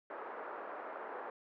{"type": "band-pass noise", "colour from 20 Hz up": "pink", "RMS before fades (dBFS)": -45, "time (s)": [0.1, 1.3], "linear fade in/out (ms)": 2, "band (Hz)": [410, 1500], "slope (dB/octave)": 24, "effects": []}